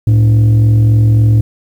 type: tone with frequency modulation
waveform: sine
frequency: 110.3 Hz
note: A2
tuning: 5 cents sharp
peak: -3 dBFS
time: 0.07-1.41 s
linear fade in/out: 5 ms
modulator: 177 Hz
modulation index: 0.3
effects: tanh soft clip ceiling -4 dBFS + 7-bit